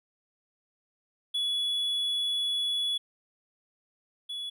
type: tone pair in turn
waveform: triangle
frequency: 3398 / 3398 Hz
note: G#7 / G#7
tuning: +39 / +39 cents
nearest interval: unison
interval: 0 cents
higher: neither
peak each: -25 / -32 dBFS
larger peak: first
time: 1.34-2.98 / 4.29-4.5 s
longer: first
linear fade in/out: 10 ms
effects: none